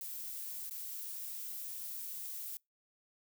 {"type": "noise with dropouts", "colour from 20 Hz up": "violet", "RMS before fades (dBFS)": -43, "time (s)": [0.01, 2.57], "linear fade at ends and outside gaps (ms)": 1, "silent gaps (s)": [0.695, 0.709], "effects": ["noise-tail reverb RT60 0.2 s tail -26 dB re dry"]}